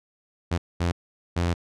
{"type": "tone bursts at uneven times", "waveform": "sawtooth", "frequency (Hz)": 86.5, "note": "F2", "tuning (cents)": -16, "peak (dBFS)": -18, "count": 3, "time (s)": [[0.51, 0.58], [0.8, 0.92], [1.36, 1.54]], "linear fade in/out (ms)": 10, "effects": ["low-pass 7000 Hz 12 dB/octave"]}